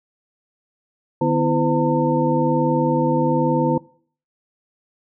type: tone cluster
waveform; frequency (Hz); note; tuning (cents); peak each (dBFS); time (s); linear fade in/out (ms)
sine; 151.1 / 249.9 / 331 / 509 / 905; D3 / B3 / E4 / C5 / A5; +50 / +21 / +7 / -48 / +48; -22; 1.21-3.78; 5
effects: noise-tail reverb RT60 0.5 s tail -21 dB re dry